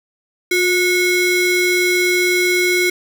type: ring-modulated tone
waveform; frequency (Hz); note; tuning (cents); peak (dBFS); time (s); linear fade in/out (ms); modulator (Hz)
square; 911; A#5; -40; -11; 0.51-2.9; 5; 1270
effects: none